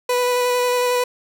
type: tone with vibrato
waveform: 30% pulse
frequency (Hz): 493.9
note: B4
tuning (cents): 0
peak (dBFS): -14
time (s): 0.09-1.04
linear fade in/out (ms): 5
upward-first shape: square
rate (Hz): 11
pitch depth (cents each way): 10
effects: none